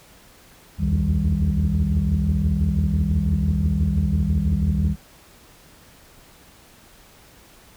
sine tone cluster, 65.7 / 78.2 / 84.1 / 157.4 / 197.7 Hz, C2 / D#2 / E2 / D#3 / G3, +8 / +9 / +35 / +20 / +15 cents, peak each -23 dBFS, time 0.78-4.96 s, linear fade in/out 50 ms, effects tanh soft clip ceiling -11 dBFS + pink hiss -50 dBFS RMS until 7.76 s

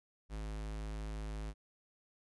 square tone, 52.9 Hz, G#1, 33 cents sharp, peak -40 dBFS, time 0.29-1.54 s, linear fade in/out 50 ms, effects resampled to 24000 Hz

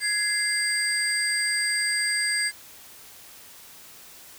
sine tone cluster, 1668 / 2077 / 4767 / 8420 Hz, G#6 / C7 / D8 / C9, +7 / -13 / +25 / +10 cents, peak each -28 dBFS, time 0-2.52 s, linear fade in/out 50 ms, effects white hiss -47 dBFS RMS until 4.38 s

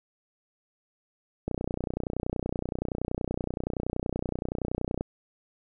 click train, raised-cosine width 2 ms, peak -16 dBFS, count 109, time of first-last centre 1.48-5.009 s, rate 30.6 Hz, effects none

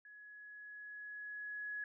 sine tone with level ramp, 1684 Hz, G#6, 24 cents sharp, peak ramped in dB -54 to -39 dBFS, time 0.05-1.84 s, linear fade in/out 2 ms, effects none

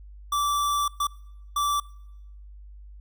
square tone bursts at uneven times, 1163 Hz, D6, 17 cents flat, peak -23 dBFS, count 3, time 0.32-0.88 / 1-1.07 / 1.56-1.8 s, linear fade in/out 5 ms, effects noise-tail reverb RT60 0.9 s tail -24 dB re dry + added 50 Hz sine -42 dBFS peak until 3 s

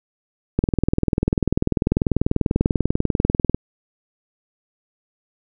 click train, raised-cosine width 3 ms, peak -4 dBFS, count 61, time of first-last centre 0.59-3.546 s, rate 20.3 Hz, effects none

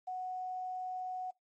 sine tone with quantisation, 739 Hz, F#5, 2 cents flat, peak -36 dBFS, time 0.07-1.31 s, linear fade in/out 10 ms, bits 11, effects noise-tail reverb RT60 0.2 s tail -26 dB re dry + MP3 32 kbps

